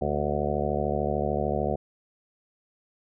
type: harmonic tone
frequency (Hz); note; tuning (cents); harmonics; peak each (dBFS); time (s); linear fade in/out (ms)
73.42; D2; 0; 1 / 2 / 3 / 5 / 6 / 7 / 8 / 9 / 10; -33 / -33 / -33 / -33 / -33 / -33 / -33 / -33 / -33; 0.01-1.76; 10
effects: none